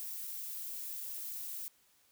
violet noise with dropouts, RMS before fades -42 dBFS, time 0-1.68 s, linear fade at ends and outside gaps 0 ms, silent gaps 0.269-0.273 / 1.005-1.009 s, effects white hiss -69 dBFS RMS until 2.11 s

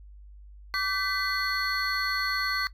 triangle tone cluster, 1158 / 1533 / 1995 / 4361 Hz, D6 / G6 / B6 / C#8, -25 / -39 / +17 / -29 cents, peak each -30 dBFS, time 0.74-2.67 s, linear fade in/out 0 ms, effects noise-tail reverb RT60 0.1 s tail -17 dB re dry + added 50 Hz sine -45 dBFS peak until 2.73 s

